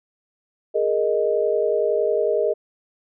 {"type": "chord", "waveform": "sine", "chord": "Ab suspended second", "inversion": "none", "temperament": "equal", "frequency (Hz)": [415.3, 466.2, 622.3], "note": ["Ab4", "Bb4", "Eb5"], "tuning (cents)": [0, 0, 0], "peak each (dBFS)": -22, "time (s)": [0.74, 2.54], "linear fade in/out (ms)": 20, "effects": []}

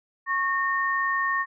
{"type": "tone pair together", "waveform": "sine", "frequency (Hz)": [1100, 1834.4], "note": ["C#6", "A#6"], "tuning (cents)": [-14, -28], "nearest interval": "major sixth", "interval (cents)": 886, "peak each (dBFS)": -25, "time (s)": [0.26, 1.46], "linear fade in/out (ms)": 50, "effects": []}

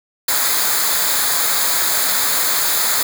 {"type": "noise with comb filter", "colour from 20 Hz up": "white", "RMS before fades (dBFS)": -17, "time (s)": [0.28, 3.03], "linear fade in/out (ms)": 5, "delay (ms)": 0.35, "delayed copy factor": -0.7, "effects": []}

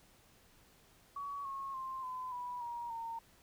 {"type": "tone with pitch steps", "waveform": "sine", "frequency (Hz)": [1128, 1089.6, 1052.5, 1016.6, 982, 948.5, 916.2], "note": ["C#6", "C#6", "C6", "B5", "B5", "A#5", "A#5"], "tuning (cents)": [30, -30, 10, 50, -10, 30, -30], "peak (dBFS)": -39, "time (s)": [1.16, 3.19], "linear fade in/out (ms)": 5, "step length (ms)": 290, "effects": ["pink hiss -65 dBFS RMS until 3.42 s"]}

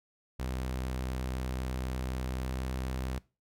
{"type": "tone with pitch glide", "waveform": "sawtooth", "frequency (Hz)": [63.9, 64.42], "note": ["C2", "C2"], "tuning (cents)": [-40, -26], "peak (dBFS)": -29, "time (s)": [0.39, 3.19], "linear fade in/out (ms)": 10, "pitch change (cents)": 14, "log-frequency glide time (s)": [2.4, 2.49], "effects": ["noise-tail reverb RT60 0.3 s tail -21 dB re dry"]}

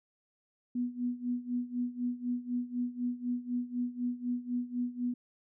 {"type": "tone with tremolo", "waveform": "sine", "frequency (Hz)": 245, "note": "B3", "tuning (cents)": -14, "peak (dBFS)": -28, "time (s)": [0.75, 5.14], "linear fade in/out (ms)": 5, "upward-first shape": "sine", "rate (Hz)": 4, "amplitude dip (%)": 85, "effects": []}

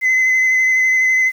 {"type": "tone with vibrato", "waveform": "sine", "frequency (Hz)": 2041, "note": "C7", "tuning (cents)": -44, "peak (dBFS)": -9, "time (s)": [0.01, 1.32], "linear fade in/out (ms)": 50, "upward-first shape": "triangle", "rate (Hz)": 12, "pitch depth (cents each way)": 22, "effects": ["tanh soft clip ceiling -10 dBFS", "7-bit"]}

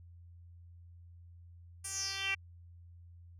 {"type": "tone with band-pass filter sweep", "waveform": "10% pulse", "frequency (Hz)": 390, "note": "G4", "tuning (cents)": -9, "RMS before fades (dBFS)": -37, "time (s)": [1.84, 2.35], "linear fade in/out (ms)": 10, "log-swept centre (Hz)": [9100, 2400], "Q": 5.4, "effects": ["added 86 Hz sine -52 dBFS peak until 3.39 s"]}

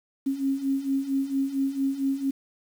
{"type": "beating tone pair", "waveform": "sine", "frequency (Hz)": [269.1, 273.5], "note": ["C4", "C#4"], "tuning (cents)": [49, -23], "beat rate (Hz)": 4.4, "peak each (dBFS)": [-29, -25], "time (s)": [0.26, 2.31], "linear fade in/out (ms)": 10, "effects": ["8-bit"]}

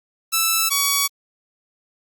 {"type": "tone pair in turn", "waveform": "5% pulse", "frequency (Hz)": [1318.5, 1128], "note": ["E6", "C#6"], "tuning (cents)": [0, 30], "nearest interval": "minor third", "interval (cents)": 270, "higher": "first", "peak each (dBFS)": -5, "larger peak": "neither", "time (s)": [[0.32, 0.7], [0.7, 1.08]], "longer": "neither", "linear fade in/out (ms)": 20, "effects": ["Opus 48 kbps"]}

